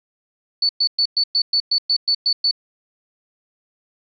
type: tone bursts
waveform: sine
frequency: 4472 Hz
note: C#8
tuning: 14 cents sharp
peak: -14 dBFS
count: 11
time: 0.62-2.512 s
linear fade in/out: 5 ms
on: 72 ms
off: 110 ms
effects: none